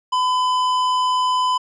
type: tone with tanh clipping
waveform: sine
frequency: 1008 Hz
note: B5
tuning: 35 cents sharp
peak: -18 dBFS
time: 0.12-1.58 s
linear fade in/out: 10 ms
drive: 13 dB
effects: resampled to 22050 Hz